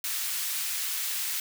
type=high-pass noise; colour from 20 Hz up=white; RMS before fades=-31 dBFS; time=0.04-1.4 s; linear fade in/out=2 ms; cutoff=1600 Hz; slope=12 dB/octave; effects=none